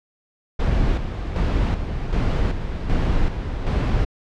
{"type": "noise with tremolo", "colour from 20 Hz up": "brown", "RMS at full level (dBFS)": -19, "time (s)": [0.59, 4.05], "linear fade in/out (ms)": 10, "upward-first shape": "square", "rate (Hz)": 1.3, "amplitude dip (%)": 55, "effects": ["low-pass 4000 Hz 12 dB/octave"]}